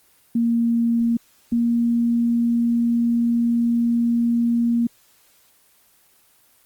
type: tone pair in turn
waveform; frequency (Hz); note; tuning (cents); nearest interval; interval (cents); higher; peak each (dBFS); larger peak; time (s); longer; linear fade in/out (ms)
sine; 233.1 / 235.1; A#3 / A#3; 0 / +15; unison; 15; second; -16; neither; 0.35-1.17 / 1.52-4.87; second; 5
effects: white hiss -57 dBFS RMS until 6.65 s + Opus 24 kbps